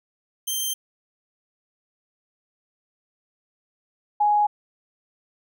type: tone pair in turn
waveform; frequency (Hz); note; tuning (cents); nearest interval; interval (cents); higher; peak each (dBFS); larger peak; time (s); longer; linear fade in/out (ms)
10% pulse / sine; 3145 / 833; G7 / G#5; +5 / +5; octave + major seventh; 2300; first; -16; neither; 0.47-0.74 / 4.2-4.47; neither; 10
effects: none